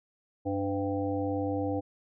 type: harmonic tone with a mistuned harmonic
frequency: 98 Hz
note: G2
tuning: in tune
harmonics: 1 / 3 / 5 / 7 / 8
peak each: -35 / -31 / -33 / -41 / -38 dBFS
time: 0.45-1.81 s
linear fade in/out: 20 ms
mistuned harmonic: 5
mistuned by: +47 cents
effects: none